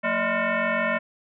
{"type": "tone with frequency modulation", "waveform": "sine", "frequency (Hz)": 587.3, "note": "D5", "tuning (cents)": 0, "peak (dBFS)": -21, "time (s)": [0.03, 0.99], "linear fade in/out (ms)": 20, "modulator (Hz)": 407, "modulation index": 4.2, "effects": []}